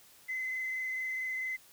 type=tone with frequency modulation; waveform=sine; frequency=2044 Hz; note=C7; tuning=41 cents flat; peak=-32 dBFS; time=0.28-1.57 s; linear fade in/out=20 ms; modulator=24.5 Hz; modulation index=1.3; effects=tanh soft clip ceiling -28 dBFS + white hiss -59 dBFS RMS until 1.72 s